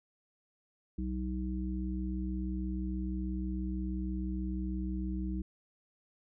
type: harmonic tone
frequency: 63.1 Hz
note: B1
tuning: 38 cents sharp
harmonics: 1 / 3 / 5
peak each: -35 / -37 / -40 dBFS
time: 0.98-5.42 s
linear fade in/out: 5 ms
effects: none